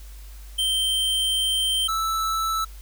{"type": "tone pair in turn", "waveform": "square", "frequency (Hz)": [3129, 1315.6], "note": ["G7", "E6"], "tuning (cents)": [-4, -4], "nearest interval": "octave + minor third", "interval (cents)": 1500, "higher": "first", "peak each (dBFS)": [-21, -23], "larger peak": "first", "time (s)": [[0.58, 1.88], [1.88, 2.65]], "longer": "first", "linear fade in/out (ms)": 10, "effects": ["added 50 Hz sine -38 dBFS peak until 2.81 s", "white hiss -51 dBFS RMS until 2.81 s"]}